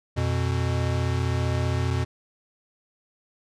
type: tone pair together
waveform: square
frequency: 87.31 / 122.52 Hz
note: F2 / B2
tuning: 0 / -13 cents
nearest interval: tritone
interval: 587 cents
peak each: -26 dBFS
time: 0.16-2.05 s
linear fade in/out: 20 ms
effects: low-pass 7000 Hz 12 dB/octave